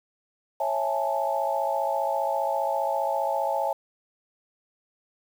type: chord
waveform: sine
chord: A major seventh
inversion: first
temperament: just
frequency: 550 / 660 / 825 / 880 Hz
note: C#5 / E5 / G#5 / A5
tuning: -14 / +2 / -12 / 0 cents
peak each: -29 dBFS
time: 0.6-3.73 s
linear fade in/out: 5 ms
effects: 8-bit